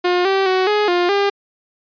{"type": "tone with pitch steps", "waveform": "sawtooth", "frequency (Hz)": [357.1, 387.5, 373.6, 418.8, 352.8, 401.2], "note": ["F4", "G4", "F#4", "G#4", "F4", "G4"], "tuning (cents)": [39, -20, 17, 15, 18, 40], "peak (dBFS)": -10, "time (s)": [0.04, 1.3], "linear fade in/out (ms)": 10, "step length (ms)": 210, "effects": ["resampled to 11025 Hz"]}